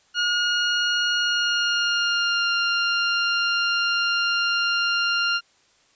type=tone with pitch glide; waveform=20% pulse; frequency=1434 to 1396.4 Hz; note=F6 to F6; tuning=+45 to -1 cents; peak=-15 dBFS; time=0.14-5.41 s; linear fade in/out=50 ms; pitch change=-46 cents; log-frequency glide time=1.19-2.51 s; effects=white hiss -60 dBFS RMS until 5.95 s + resampled to 16000 Hz